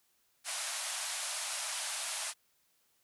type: band-pass noise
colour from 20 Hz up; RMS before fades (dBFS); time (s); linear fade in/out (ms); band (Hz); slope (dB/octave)
white; -38; 0.44-2.34; 50; 580 to 11000; 96
effects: white hiss -73 dBFS RMS until 3.03 s